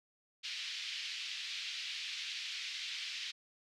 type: band-pass noise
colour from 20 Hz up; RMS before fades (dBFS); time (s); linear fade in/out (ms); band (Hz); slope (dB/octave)
pink; -42; 0.43-3.32; 20; 2400 to 4800; 24
effects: none